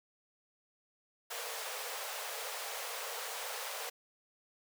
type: high-pass noise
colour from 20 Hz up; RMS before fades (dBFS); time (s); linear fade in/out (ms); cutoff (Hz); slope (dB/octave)
pink; -41; 1.3-3.9; 10; 440; 96
effects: none